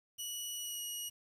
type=tone with pitch glide; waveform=15% pulse; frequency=2935 to 2900 Hz; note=F#7 to F#7; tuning=-15 to -35 cents; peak=-32 dBFS; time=0.18-1.1 s; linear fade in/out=20 ms; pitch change=-20 cents; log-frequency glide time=0.54-0.8 s; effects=10-bit